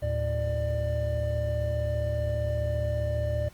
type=tone cluster; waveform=triangle; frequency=76.1 / 111.1 / 595 Hz; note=D#2 / A2 / D5; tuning=-38 / +17 / +22 cents; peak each=-28 dBFS; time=0.02-3.49 s; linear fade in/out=10 ms; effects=pink hiss -56 dBFS RMS until 3.53 s + Opus 32 kbps